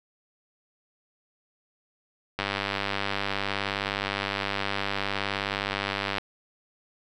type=click train; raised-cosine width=0.3 ms; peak=-11 dBFS; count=378; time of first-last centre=2.39-6.183 s; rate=99.4 Hz; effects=none